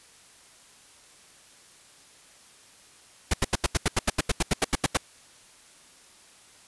pink noise bursts, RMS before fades -22 dBFS, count 16, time 3.31-4.972 s, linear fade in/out 5 ms, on 27 ms, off 82 ms, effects white hiss -54 dBFS RMS until 6.67 s + resampled to 24000 Hz

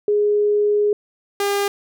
sine / sawtooth tone pair in turn, 415.3 / 402.8 Hz, G#4 / G4, 0 / +47 cents, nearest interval minor second, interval 53 cents, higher first, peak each -14 dBFS, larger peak neither, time 0.08-0.93 / 1.4-1.68 s, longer first, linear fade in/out 2 ms, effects none

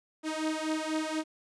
sawtooth beating tone pair, 311.1 / 315.2 Hz, D#4 / D#4, 0 / +23 cents, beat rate 4.1 Hz, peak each -29 dBFS, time 0.23-1.24 s, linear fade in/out 50 ms, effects resampled to 22050 Hz + 10-bit

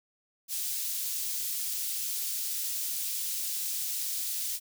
white high-pass noise, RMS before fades -33 dBFS, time 0.48-4.6 s, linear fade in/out 50 ms, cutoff 4200 Hz, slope 12 dB/octave, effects none

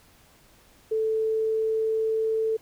sine tone with pitch glide, 440 to 442.8 Hz, A4 to A4, 0 to +11 cents, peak -22 dBFS, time 0.91-2.57 s, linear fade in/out 10 ms, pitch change +11 cents, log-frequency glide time 1.02-2.43 s, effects pink hiss -57 dBFS RMS until 2.61 s

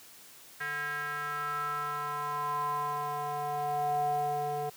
square tone with band-pass filter sweep, 146.83 Hz, D3, in tune, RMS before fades -33 dBFS, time 0.6-4.7 s, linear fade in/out 10 ms, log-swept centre 1700 to 620 Hz, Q 6.3, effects white hiss -53 dBFS RMS until 4.76 s + high-pass 80 Hz 12 dB/octave

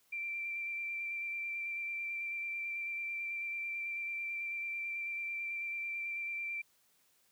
sine tone with vibrato, 2354 Hz, D7, 3 cents sharp, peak -36 dBFS, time 0.12-6.62 s, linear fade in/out 10 ms, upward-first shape square, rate 9.1 Hz, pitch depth 11 cents each way, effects white hiss -71 dBFS RMS until 7.31 s + high-pass 60 Hz 12 dB/octave

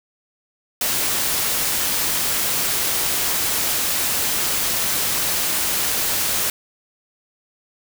white noise, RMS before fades -21 dBFS, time 0.81-6.5 s, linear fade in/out 2 ms, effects none

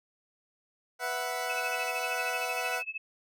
20% pulse chord, B suspended fourth, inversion none, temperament equal, 493.9 / 659.3 / 740 Hz, B4 / E5 / F#5, 0 / 0 / 0 cents, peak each -32 / -32 / -29 dBFS, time 0.99-2.83 s, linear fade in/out 50 ms
sine tone with tremolo, 2600 Hz, E7, 24 cents flat, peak -31 dBFS, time 1.49-2.98 s, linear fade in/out 10 ms, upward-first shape sine, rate 13 Hz, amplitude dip 95%
effects none

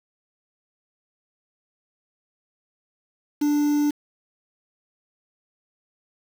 triangle tone with quantisation, 293.7 Hz, D4, in tune, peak -16 dBFS, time 3.41-3.91 s, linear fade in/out 10 ms, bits 6, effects none

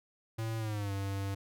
square tone with pitch glide, 112.3 to 98.33 Hz, A2 to G2, +36 to +6 cents, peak -34 dBFS, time 0.38-1.35 s, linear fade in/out 10 ms, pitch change -230 cents, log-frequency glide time 0.58-0.92 s, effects none

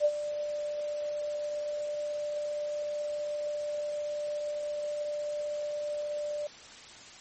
sine tone with ADSR envelope, 592 Hz, D5, 14 cents sharp, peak -19 dBFS, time 0-6.47 s, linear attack 49 ms, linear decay 54 ms, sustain -12 dB, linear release 3 ms, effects white hiss -49 dBFS RMS until 7.2 s + MP3 32 kbps

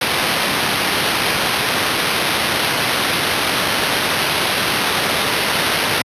white noise with sample-and-hold, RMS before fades -18 dBFS, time 0.01-6.02 s, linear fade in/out 5 ms, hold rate 7350 Hz, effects high-pass 100 Hz 12 dB/octave + resampled to 32000 Hz

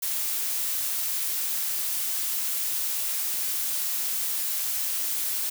blue noise, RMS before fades -28 dBFS, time 0.02-5.5 s, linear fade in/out 10 ms, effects none

